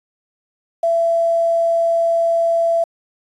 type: tone with quantisation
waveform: sine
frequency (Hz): 670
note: E5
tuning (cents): +28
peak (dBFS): -13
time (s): 0.83-2.84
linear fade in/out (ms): 5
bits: 7
effects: resampled to 24000 Hz